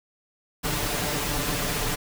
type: noise with comb filter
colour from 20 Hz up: pink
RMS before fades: -27 dBFS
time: 0.63-1.96 s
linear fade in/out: 20 ms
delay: 6.8 ms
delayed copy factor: +0.65
effects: none